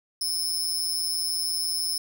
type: tone with amplitude modulation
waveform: sawtooth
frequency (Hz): 5220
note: E8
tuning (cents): -18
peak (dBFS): -19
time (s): 0.21-1.98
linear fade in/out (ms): 5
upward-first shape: sine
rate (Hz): 166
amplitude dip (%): 85
effects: none